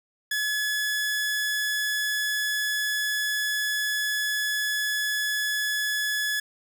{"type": "tone", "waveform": "sawtooth", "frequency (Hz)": 1704, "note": "G#6", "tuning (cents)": 44, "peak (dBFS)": -21, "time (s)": [0.31, 6.4], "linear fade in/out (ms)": 5, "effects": []}